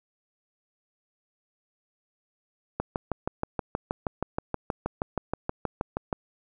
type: click train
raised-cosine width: 1 ms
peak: -13 dBFS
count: 22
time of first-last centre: 2.8-6.128 s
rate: 6.31 Hz
effects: none